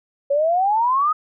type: exponential sweep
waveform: sine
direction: up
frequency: 550 to 1274 Hz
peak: -15 dBFS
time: 0.3-1.13 s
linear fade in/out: 10 ms
effects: none